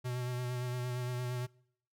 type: tone with vibrato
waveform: square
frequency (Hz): 124.2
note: B2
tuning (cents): +10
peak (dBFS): -35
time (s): 0.04-1.47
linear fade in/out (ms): 20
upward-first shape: sine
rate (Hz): 8.7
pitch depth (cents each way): 23
effects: noise-tail reverb RT60 0.7 s tail -25 dB re dry